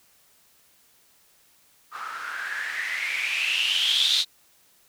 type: noise with low-pass filter sweep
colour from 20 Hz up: violet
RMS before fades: -26 dBFS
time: 1.91-4.25 s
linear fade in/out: 50 ms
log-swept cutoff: 1200 to 3900 Hz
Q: 8.9
effects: white hiss -60 dBFS RMS until 4.88 s